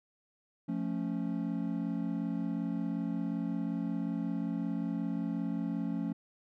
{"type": "chord", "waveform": "triangle", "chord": "F augmented", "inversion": "none", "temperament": "equal", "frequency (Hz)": [174.61, 220, 277.2], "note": ["F3", "A3", "C#4"], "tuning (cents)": [0, 0, 0], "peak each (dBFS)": -34, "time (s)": [0.68, 6.13], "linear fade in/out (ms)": 10, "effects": []}